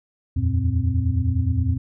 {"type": "tone cluster", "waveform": "sine", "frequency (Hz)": [79.8, 89.5, 116.4, 261.1], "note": ["D#2", "F2", "A#2", "C4"], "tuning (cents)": [44, 43, -2, -3], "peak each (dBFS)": [-24, -21, -24, -29], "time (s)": [0.36, 1.78], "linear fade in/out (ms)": 10, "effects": []}